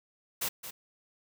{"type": "noise with echo", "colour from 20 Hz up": "white", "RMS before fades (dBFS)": -32, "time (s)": [0.41, 0.49], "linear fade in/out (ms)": 10, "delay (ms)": 220, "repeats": 1, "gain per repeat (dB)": -10, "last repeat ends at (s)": 0.71, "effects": []}